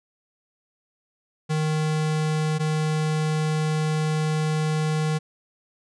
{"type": "tone pair in turn", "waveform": "square", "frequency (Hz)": [155.1, 155.1], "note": ["D#3", "D#3"], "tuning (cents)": [-5, -5], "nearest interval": "unison", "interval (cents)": 0, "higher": "neither", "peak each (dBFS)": -22, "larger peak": "neither", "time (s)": [[1.49, 2.59], [2.59, 5.19]], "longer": "second", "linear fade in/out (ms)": 20, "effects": ["resampled to 22050 Hz"]}